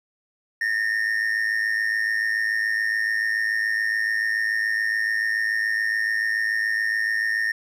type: tone with amplitude modulation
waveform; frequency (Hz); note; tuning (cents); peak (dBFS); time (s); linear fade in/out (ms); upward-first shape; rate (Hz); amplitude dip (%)
triangle; 1829; A#6; -33; -16; 0.61-7.52; 5; sine; 107; 70
effects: none